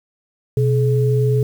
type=tone pair together; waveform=sine; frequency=126.1 / 425.9 Hz; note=B2 / G#4; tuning=+36 / +44 cents; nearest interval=octave + major sixth; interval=2108 cents; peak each=-14 / -19 dBFS; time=0.57-1.43 s; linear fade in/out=2 ms; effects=7-bit